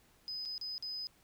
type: tone with dropouts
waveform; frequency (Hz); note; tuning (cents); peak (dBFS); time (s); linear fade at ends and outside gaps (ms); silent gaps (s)
sine; 5020; D#8; +15; -37; 0.28-1.07; 0; 0.452-0.457 / 0.579-0.613 / 0.78-0.825
effects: tanh soft clip ceiling -33 dBFS + pink hiss -67 dBFS RMS until 1.23 s